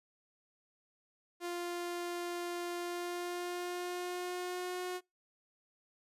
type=tone with pitch glide; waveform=sawtooth; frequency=349.2 to 362.6 Hz; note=F4 to F#4; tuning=0 to -35 cents; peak=-33 dBFS; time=1.4-5.01 s; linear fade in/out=50 ms; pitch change=+65 cents; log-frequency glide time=2.77-4.85 s; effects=noise-tail reverb RT60 0.2 s tail -25 dB re dry + resampled to 32000 Hz